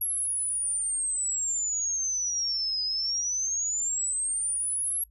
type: exponential two-way sweep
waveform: sine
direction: down then up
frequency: 11350 to 4978 to 11350 Hz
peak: -26 dBFS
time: 0.01-5.04 s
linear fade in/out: 5 ms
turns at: 2.83 s
effects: noise-tail reverb RT60 0.1 s tail -23 dB re dry + added 55 Hz sine -55 dBFS peak until 5.1 s